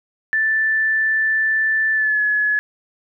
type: tone with pitch glide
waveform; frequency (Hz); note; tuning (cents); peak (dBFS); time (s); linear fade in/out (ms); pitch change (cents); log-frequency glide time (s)
sine; 1762 to 1700; A6 to G#6; +2 to +40; -15; 0.33-2.59; 0; -62; 1.93-2.21
effects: none